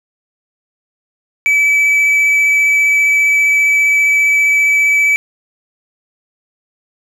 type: tone with vibrato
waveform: triangle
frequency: 2299 Hz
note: D7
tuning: 37 cents flat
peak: -7 dBFS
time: 1.46-5.16 s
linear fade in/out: 0 ms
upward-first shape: triangle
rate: 15 Hz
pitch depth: 12 cents each way
effects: none